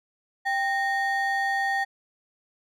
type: ring-modulated tone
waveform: triangle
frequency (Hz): 1318.5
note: E6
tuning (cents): 0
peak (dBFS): -18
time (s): 0.45-1.85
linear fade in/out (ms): 20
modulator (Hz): 531
effects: none